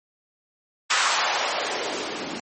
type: noise with band-pass filter sweep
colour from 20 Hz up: blue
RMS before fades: -25 dBFS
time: 0.9-2.4 s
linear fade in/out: 5 ms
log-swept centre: 1300 to 240 Hz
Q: 1.6
effects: MP3 32 kbps